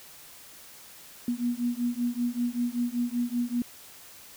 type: beating tone pair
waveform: sine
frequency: 238.7 / 243.9 Hz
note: A#3 / B3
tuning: +41 / -21 cents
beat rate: 5.2 Hz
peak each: -29 dBFS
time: 1.28-3.62 s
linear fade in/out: 2 ms
effects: white hiss -49 dBFS RMS until 4.36 s